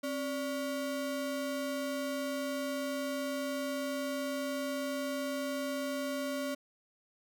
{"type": "ring-modulated tone", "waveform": "square", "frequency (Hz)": 424, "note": "G#4", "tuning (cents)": 36, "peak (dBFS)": -31, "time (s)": [0.03, 6.55], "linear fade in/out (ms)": 10, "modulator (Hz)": 157, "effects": []}